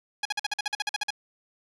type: tone bursts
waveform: 10% pulse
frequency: 830.6 Hz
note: G#5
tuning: in tune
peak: -17 dBFS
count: 13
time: 0.23-1.106 s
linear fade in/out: 5 ms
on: 24 ms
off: 47 ms
effects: resampled to 24000 Hz + 8-bit